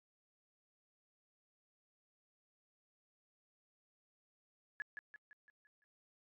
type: tone with echo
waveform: sine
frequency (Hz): 1703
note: G#6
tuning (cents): +43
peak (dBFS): -38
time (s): 4.8-4.82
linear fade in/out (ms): 0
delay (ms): 170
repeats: 6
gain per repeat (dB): -6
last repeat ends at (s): 5.84
effects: AAC 64 kbps